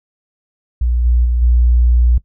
sine tone with level steps, 60 Hz, B1, 49 cents flat, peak -12 / -9 / -12 / -8 dBFS, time 0.81-2.18 s, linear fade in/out 5 ms, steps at 1.04 / 1.24 / 1.41 s, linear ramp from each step 20 ms, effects noise-tail reverb RT60 0.1 s tail -18 dB re dry

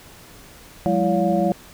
sine tone cluster, 179.2 / 203.9 / 335.3 / 568 / 709 Hz, F3 / G#3 / E4 / C#5 / F5, +45 / -32 / +30 / +42 / +26 cents, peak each -23 dBFS, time 0.86-1.52 s, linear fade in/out 0 ms, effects pink hiss -45 dBFS RMS until 1.73 s

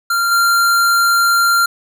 square tone with level steps, 1385 Hz, F6, 15 cents flat, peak -14 / -11 dBFS, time 0.1-1.66 s, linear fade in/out 5 ms, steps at 0.31 s, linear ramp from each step 10 ms, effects none

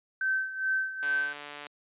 sine tone with tremolo, 1543 Hz, G6, 28 cents flat, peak -24 dBFS, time 0.21-1.33 s, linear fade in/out 2 ms, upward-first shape sine, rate 2.4 Hz, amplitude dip 75%
click train, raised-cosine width 0.3 ms, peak -25 dBFS, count 94, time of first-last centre 1.03-1.667 s, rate 146 Hz
effects high-pass 300 Hz 12 dB/octave + resampled to 8000 Hz

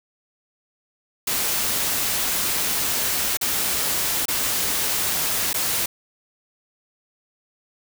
white noise with dropouts, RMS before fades -23 dBFS, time 1.27-5.86 s, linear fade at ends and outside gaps 5 ms, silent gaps 3.372-3.412 / 4.256-4.282 / 5.531-5.542 s, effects none

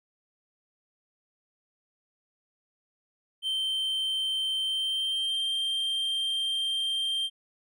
triangle tone with pitch glide, 3117 to 3166 Hz, G7 to G7, -11 to +17 cents, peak -25 dBFS, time 3.42-7.3 s, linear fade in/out 50 ms, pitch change +28 cents, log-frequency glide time 4.61-5.5 s, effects none

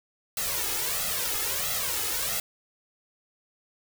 white noise with flanger, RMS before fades -29 dBFS, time 0.37-2.4 s, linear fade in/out 2 ms, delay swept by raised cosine 1.5 to 2.37 ms, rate 1.5 Hz, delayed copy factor +0.85, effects none

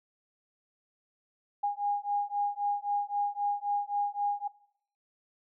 sine beating tone pair, 815 / 818.8 Hz, G#5 / G#5, -33 / -25 cents, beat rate 3.8 Hz, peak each -31 dBFS, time 1.63-4.48 s, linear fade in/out 10 ms, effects noise-tail reverb RT60 0.7 s tail -21 dB re dry

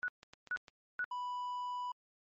sine tone bursts, 1471 Hz, F#6, 11 cents flat, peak -33 dBFS, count 3, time 0.03-1.043 s, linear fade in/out 0 ms, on 51 ms, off 430 ms
clicks, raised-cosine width 0.2 ms, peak -34 dBFS, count 5, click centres 0.231 / 0.335 / 0.473 / 0.571 / 0.682 s
triangle tone, 987.8 Hz, B5, in tune, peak -35 dBFS, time 1.11-1.92 s, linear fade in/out 5 ms
effects MP3 32 kbps

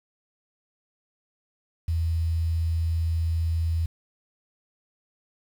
sine tone with quantisation, 82.41 Hz, E2, in tune, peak -22 dBFS, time 1.88-3.86 s, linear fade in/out 5 ms, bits 8, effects none

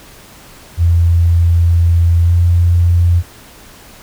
sine tone with pitch glide, 85 to 86.64 Hz, F2 to F2, -46 to -13 cents, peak -7 dBFS, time 0.77-3.23 s, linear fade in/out 50 ms, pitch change +33 cents, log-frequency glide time 2.24-2.32 s, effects pink hiss -39 dBFS RMS until 4.02 s

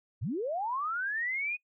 sine linear sweep, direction up, 76.7 to 2500 Hz, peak -30 dBFS, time 0.21-1.57 s, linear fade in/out 20 ms, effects noise-tail reverb RT60 0.1 s tail -23 dB re dry

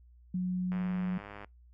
sine tone, 182.2 Hz, F#3, 26 cents flat, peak -29 dBFS, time 0.34-1.18 s, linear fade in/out 5 ms
click train, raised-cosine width 0.5 ms, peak -30 dBFS, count 75, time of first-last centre 0.72-1.445 s, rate 102 Hz
effects noise-tail reverb RT60 0.2 s tail -26 dB re dry + added 60 Hz sine -55 dBFS peak until 1.73 s

